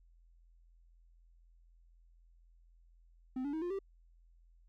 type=tone with pitch steps; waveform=triangle; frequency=257.7 / 285.9 / 317.3 / 352 / 390.6 Hz; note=C4 / D4 / D#4 / F4 / G4; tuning=-26 / -46 / +34 / +14 / -6 cents; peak=-33 dBFS; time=3.36-3.79 s; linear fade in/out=5 ms; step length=86 ms; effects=added 42 Hz sine -61 dBFS peak until 4.68 s